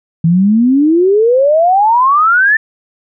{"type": "exponential sweep", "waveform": "sine", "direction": "up", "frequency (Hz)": [160, 1802], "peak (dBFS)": -6, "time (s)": [0.24, 2.57], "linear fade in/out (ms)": 5, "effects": []}